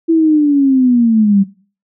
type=linear sweep; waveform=sine; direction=down; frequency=332.3 to 192.3 Hz; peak=-7 dBFS; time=0.08-1.44 s; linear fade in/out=20 ms; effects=noise-tail reverb RT60 0.4 s tail -19 dB re dry